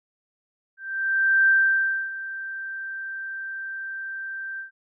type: tone with ADSR envelope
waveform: sine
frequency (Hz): 1568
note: G6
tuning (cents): 0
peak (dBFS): -14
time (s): 0.77-4.71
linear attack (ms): 710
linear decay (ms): 620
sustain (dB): -16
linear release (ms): 120
effects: none